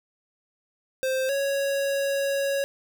square tone pair in turn, 523.3 / 554.4 Hz, C5 / C#5, 0 / 0 cents, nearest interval minor second, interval 100 cents, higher second, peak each -24 dBFS, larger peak neither, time 1.03-1.29 / 1.29-2.64 s, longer second, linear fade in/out 0 ms, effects none

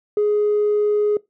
triangle tone with tanh clipping, 417.6 Hz, G#4, 10 cents sharp, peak -15 dBFS, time 0.17-1.17 s, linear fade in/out 2 ms, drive 5 dB, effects noise-tail reverb RT60 0.2 s tail -22 dB re dry

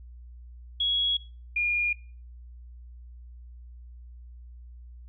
sine tone pair in turn, 3333 / 2422 Hz, G#7 / D#7, +5 / -47 cents, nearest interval tritone, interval 552 cents, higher first, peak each -23 / -23 dBFS, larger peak neither, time 0.8-1.17 / 1.56-1.93 s, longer neither, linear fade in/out 5 ms, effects noise-tail reverb RT60 0.4 s tail -21 dB re dry + added 60 Hz sine -43 dBFS peak until 5.08 s

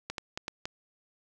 clicks, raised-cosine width 0.2 ms, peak -17 dBFS, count 5, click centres 0.1 / 0.182 / 0.375 / 0.481 / 0.655 s, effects none

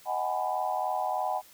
sine chord, G# minor seventh, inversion second, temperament just, 623 / 747.5 / 830.6 / 996.7 Hz, D#5 / F#5 / G#5 / B5, +2 / +17 / 0 / +16 cents, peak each -35 / -30 / -33 / -35 dBFS, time 0.05-1.42 s, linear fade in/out 50 ms, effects white hiss -55 dBFS RMS until 1.53 s

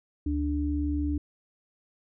sine tone pair together, 73.42 / 293.7 Hz, D2 / D4, 0 / 0 cents, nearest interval 2 octaves, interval 2400 cents, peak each -28 dBFS, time 0.26-1.18 s, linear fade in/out 5 ms, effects none

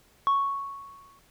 sine tone with exponential decay, 1108.7 Hz, C#6, in tune, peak -16 dBFS, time 0.27-1.19 s, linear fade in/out 0 ms, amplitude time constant 200 ms, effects tanh soft clip ceiling -18 dBFS + pink hiss -61 dBFS RMS until 1.3 s

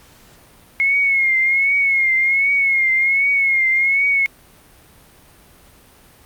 sine tone with vibrato, 2165 Hz, C#7, 41 cents flat, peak -13 dBFS, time 0.8-4.26 s, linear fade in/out 0 ms, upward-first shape triangle, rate 1.3 Hz, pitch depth 73 cents each way, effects pink hiss -48 dBFS RMS until 6.25 s + Opus 48 kbps

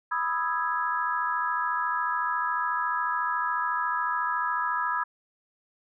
sine chord, E major seventh, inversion second, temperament equal, 987.8 / 1244.5 / 1318.5 / 1661.2 Hz, B5 / D#6 / E6 / G#6, 0 / 0 / 0 / 0 cents, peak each -29 / -31 / -32 / -31 dBFS, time 0.11-5.04 s, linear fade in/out 10 ms, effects none

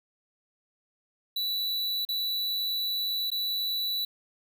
square tone with dropouts, 3951 Hz, B7, in tune, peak -28 dBFS, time 1.36-4.05 s, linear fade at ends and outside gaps 5 ms, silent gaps 2.051-2.088 / 3.303-3.316 s, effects none

